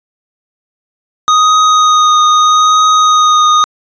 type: tone with vibrato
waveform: square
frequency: 1244.5 Hz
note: D#6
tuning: in tune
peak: -6 dBFS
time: 1.28-3.64 s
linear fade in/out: 0 ms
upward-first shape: triangle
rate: 0.79 Hz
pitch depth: 16 cents each way
effects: resampled to 16000 Hz